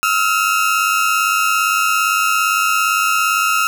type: tone pair together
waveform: 30% pulse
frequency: 1285 / 1382.6 Hz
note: E6 / F6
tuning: -45 / -18 cents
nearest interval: minor second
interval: 127 cents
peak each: -14 dBFS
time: 0.03-3.67 s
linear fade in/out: 0 ms
effects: none